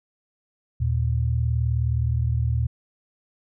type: tone pair together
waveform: sine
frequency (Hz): 78 / 117.24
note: D#2 / A#2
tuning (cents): +5 / +10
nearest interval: perfect fifth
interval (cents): 705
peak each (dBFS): -23 / -22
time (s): 0.8-2.67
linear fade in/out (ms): 10
effects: none